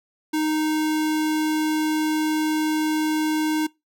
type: tone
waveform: square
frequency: 309.9 Hz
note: D#4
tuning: 7 cents flat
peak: -21 dBFS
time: 0.33-3.67 s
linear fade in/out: 10 ms
effects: noise-tail reverb RT60 0.2 s tail -22 dB re dry